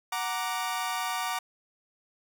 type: chord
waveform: sawtooth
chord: Gb augmented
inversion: none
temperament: equal with one note detuned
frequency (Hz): 740 / 935 / 1174.7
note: Gb5 / Bb5 / D6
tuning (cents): 0 / +5 / 0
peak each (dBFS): -30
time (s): 0.12-1.39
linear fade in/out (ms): 5
effects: none